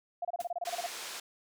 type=tone bursts; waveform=sine; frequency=698.5 Hz; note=F5; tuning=in tune; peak=-31 dBFS; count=12; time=0.22-0.865 s; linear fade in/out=5 ms; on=29 ms; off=27 ms
type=noise with exponential decay; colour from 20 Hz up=white; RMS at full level=-42 dBFS; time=0.4-0.52 s; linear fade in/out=5 ms; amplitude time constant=26 ms
type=band-pass noise; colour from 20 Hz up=white; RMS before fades=-42 dBFS; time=0.65-1.2 s; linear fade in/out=5 ms; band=420 to 6700 Hz; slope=12 dB/octave
effects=none